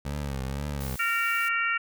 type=tone with vibrato; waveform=20% pulse; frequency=69.3 Hz; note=C#2; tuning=in tune; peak=-25 dBFS; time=0.05-0.96 s; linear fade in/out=5 ms; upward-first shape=triangle; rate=2 Hz; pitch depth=120 cents each way
type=noise; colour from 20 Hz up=blue; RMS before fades=-41 dBFS; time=0.8-1.49 s; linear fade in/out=10 ms
type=harmonic tone; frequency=460.9 Hz; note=A#4; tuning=20 cents flat; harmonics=3 / 4 / 5 / 6; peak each=-27 / -30 / -30 / -32 dBFS; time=0.99-1.78 s; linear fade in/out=10 ms
effects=none